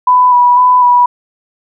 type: tone with vibrato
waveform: sine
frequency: 987.8 Hz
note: B5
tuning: in tune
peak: -4 dBFS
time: 0.07-1.06 s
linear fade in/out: 5 ms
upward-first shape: square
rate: 2 Hz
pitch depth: 18 cents each way
effects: none